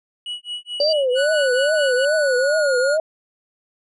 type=tone with tremolo; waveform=triangle; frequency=2927 Hz; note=F#7; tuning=19 cents flat; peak=-23 dBFS; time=0.26-2.05 s; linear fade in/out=2 ms; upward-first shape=sine; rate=4.6 Hz; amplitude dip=100%
type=tone with vibrato; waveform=sine; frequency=560 Hz; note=C#5; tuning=18 cents sharp; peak=-16 dBFS; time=0.8-3 s; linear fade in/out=2 ms; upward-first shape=triangle; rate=2.4 Hz; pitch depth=240 cents each way
type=tone; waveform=sine; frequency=4674 Hz; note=D8; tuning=9 cents flat; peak=-19 dBFS; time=0.8-0.93 s; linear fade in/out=5 ms
type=tone with pitch glide; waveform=square; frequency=1480 to 1432.9 Hz; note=F#6 to F6; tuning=0 to +44 cents; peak=-22 dBFS; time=1.15-2.98 s; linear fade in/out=50 ms; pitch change=-56 cents; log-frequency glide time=2.18-2.73 s
effects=resampled to 24000 Hz